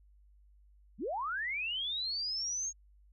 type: linear sweep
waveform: sine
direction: up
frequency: 160 to 6620 Hz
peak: -33 dBFS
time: 0.98-2.73 s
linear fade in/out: 50 ms
effects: added 50 Hz sine -59 dBFS peak until 3.12 s